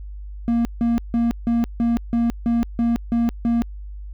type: tone bursts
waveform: triangle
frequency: 233.9 Hz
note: A#3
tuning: 6 cents sharp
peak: -14 dBFS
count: 10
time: 0.48-3.62 s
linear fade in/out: 0 ms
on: 170 ms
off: 160 ms
effects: added 50 Hz sine -31 dBFS peak until 4.13 s